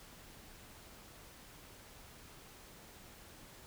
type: silence
effects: pink hiss -56 dBFS RMS until 3.66 s